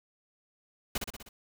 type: noise with echo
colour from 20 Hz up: pink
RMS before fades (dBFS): -31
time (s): 0.95-0.98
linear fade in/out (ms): 5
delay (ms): 62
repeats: 5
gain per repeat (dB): -4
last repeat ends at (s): 1.29
effects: none